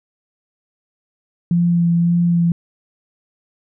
sine tone with vibrato, 171.4 Hz, F3, 32 cents flat, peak -12 dBFS, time 1.51-2.52 s, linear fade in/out 2 ms, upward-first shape sine, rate 1.8 Hz, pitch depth 15 cents each way, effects none

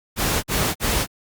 pink noise bursts, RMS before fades -21 dBFS, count 3, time 0.16-1.068 s, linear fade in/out 50 ms, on 270 ms, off 49 ms, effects Opus 48 kbps

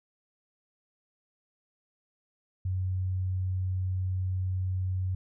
sine tone, 92.9 Hz, F#2, 7 cents sharp, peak -27 dBFS, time 2.65-5.15 s, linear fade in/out 5 ms, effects none

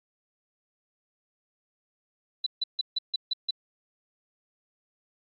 sine tone bursts, 3979 Hz, B7, 12 cents sharp, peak -24 dBFS, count 7, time 2.44-3.508 s, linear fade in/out 5 ms, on 24 ms, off 150 ms, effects AAC 64 kbps

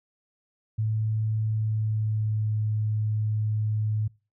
sine tone with pitch glide, 109.2 to 107.51 Hz, A2 to A2, -13 to -40 cents, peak -23 dBFS, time 0.78-4.08 s, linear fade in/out 10 ms, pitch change -27 cents, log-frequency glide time 1.47-2.52 s, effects noise-tail reverb RT60 0.3 s tail -23 dB re dry

